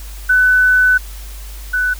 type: tone pair in turn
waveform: sine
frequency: 1500 / 1493.4 Hz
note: F#6 / F#6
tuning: +23 / +16 cents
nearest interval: unison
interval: 7 cents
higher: first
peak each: -8 / -13 dBFS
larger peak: first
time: 0.29-0.98 / 1.73-1.94 s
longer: first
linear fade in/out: 10 ms
effects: added 50 Hz sine -28 dBFS peak until 1.99 s + white hiss -38 dBFS RMS until 1.99 s